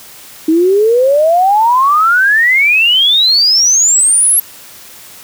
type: exponential sweep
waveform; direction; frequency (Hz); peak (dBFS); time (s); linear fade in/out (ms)
sine; up; 311.1 to 11500; -6; 0.48-4.4; 5
effects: white hiss -35 dBFS RMS until 5.23 s + high-pass 60 Hz 12 dB/octave